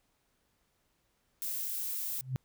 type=noise; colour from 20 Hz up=violet; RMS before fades=-36 dBFS; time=1.42-2.21 s; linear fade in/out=0 ms
type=tone with exponential growth; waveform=sine; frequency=130 Hz; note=C3; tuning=11 cents flat; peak=-26 dBFS; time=2.15-2.36 s; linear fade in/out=0 ms; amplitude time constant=45 ms
effects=pink hiss -75 dBFS RMS until 2.44 s